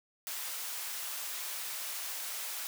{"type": "high-pass noise", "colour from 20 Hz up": "white", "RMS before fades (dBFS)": -39, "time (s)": [0.27, 2.67], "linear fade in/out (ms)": 0, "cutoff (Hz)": 720, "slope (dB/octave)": 12, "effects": []}